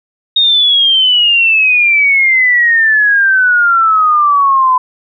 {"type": "exponential sweep", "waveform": "sine", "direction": "down", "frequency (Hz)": [3729, 1008], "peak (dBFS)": -6, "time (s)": [0.36, 4.78], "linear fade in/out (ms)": 5, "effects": []}